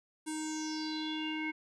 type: tone with low-pass filter sweep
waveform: square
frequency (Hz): 311.1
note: D#4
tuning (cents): 0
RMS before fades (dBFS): -37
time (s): 0.26-1.52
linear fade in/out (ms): 20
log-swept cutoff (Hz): 9300 to 2100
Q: 6.8
effects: none